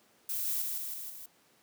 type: noise with echo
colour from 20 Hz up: violet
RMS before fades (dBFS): -34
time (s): 0.29-0.62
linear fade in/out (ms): 5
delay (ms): 160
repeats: 4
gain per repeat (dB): -3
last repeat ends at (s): 1.26
effects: pink hiss -65 dBFS RMS until 1.62 s + high-pass 200 Hz 12 dB/octave